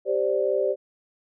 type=chord; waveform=sine; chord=G suspended fourth; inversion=none; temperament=equal; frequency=392 / 523.3 / 587.3 Hz; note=G4 / C5 / D5; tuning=0 / 0 / 0 cents; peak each=-25 dBFS; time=0.05-0.76 s; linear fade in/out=50 ms; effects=none